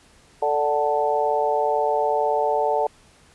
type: harmonic tone with a mistuned harmonic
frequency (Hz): 146.83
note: D3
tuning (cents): 0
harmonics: 3 / 4 / 5 / 6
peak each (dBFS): -24 / -24 / -24 / -24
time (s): 0.42-2.87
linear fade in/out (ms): 5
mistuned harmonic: 5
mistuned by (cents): +21
effects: pink hiss -54 dBFS RMS until 3.34 s + resampled to 24000 Hz